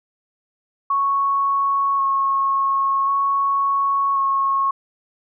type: tone with vibrato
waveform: sine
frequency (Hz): 1100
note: C#6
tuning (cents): -14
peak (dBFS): -16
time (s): 0.9-4.71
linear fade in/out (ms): 5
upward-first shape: square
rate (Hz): 0.46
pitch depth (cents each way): 11
effects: none